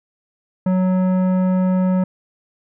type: tone with tanh clipping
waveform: sine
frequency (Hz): 185.1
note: F#3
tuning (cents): +1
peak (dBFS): -16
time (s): 0.66-2.04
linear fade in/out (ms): 5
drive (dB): 13
effects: none